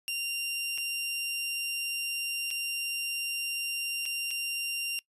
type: tone with dropouts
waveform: sawtooth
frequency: 2777 Hz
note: F7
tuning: 10 cents flat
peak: -27 dBFS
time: 0.08-4.99 s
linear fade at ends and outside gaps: 0 ms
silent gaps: 0.777-0.782 / 2.505-2.511 / 4.055-4.061 / 4.307-4.312 s
effects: noise-tail reverb RT60 0.1 s tail -23 dB re dry + resampled to 32000 Hz